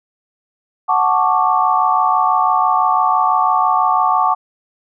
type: chord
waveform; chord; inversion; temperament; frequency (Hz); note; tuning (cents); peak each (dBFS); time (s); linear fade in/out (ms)
sine; D major seventh; first; equal; 740 / 880 / 1108.7 / 1174.7; F#5 / A5 / C#6 / D6; 0 / 0 / 0 / 0; -17; 0.88-4.35; 20
effects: none